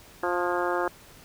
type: harmonic tone with a mistuned harmonic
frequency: 176.5 Hz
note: F3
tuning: 19 cents sharp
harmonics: 2 / 3 / 4 / 5 / 6 / 7 / 8 / 9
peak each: -29 / -31 / -32 / -33 / -34 / -34 / -35 / -36 dBFS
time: 0.23-0.88 s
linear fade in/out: 2 ms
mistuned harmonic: 9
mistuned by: +44 cents
effects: pink hiss -51 dBFS RMS until 1.24 s